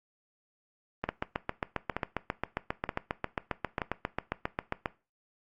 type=two click trains; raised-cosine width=0.5 ms; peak=-14 / -15 dBFS; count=29 / 4; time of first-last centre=1.09-4.859 / 1.04-3.818 s; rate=7.43 / 1.08 Hz; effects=noise-tail reverb RT60 0.3 s tail -19 dB re dry + Opus 32 kbps